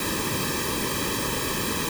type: noise with comb filter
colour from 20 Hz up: pink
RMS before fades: -27 dBFS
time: 0-1.89 s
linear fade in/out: 2 ms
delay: 1.4 ms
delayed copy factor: -1
effects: none